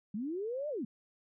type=linear two-way sweep; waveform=sine; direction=up then down; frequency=192.1 to 616 to 192.1 Hz; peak=-34 dBFS; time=0.14-0.85 s; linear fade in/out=5 ms; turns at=0.69 s; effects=none